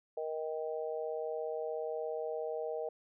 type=harmonic tone; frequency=156.9 Hz; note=D#3; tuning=15 cents sharp; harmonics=3 / 4 / 5; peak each=-37 / -39 / -45 dBFS; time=0.17-2.89 s; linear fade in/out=5 ms; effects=none